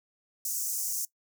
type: high-pass noise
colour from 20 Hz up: pink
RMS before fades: -32 dBFS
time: 0.45-1.05 s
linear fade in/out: 2 ms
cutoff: 5800 Hz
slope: 48 dB/octave
effects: noise-tail reverb RT60 0.1 s tail -20 dB re dry